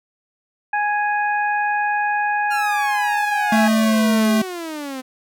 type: harmonic tone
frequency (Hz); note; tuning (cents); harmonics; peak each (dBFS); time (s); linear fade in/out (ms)
830.6; G#5; 0; 1 / 2 / 3; -19 / -22 / -30; 0.73-3.68; 5
type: exponential sweep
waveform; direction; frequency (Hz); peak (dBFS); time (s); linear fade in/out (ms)
sawtooth; down; 1416 to 254.2; -23; 2.5-5.02; 20
type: tone with pitch glide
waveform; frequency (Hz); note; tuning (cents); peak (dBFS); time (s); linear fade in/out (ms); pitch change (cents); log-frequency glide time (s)
square; 220.3 to 218.9; A3 to A3; +2 to -9; -15; 3.52-4.42; 5; -11; 3.8-4.09
effects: none